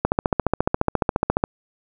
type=click train; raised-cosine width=1 ms; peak=-3 dBFS; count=21; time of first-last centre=0.05-1.439 s; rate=14.4 Hz; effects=none